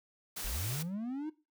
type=noise; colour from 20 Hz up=white; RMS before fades=-40 dBFS; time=0.36-0.83 s; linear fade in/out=10 ms
type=linear sweep; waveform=triangle; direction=up; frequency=32.92 to 319.1 Hz; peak=-33 dBFS; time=0.44-1.3 s; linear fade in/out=10 ms
effects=noise-tail reverb RT60 0.3 s tail -19 dB re dry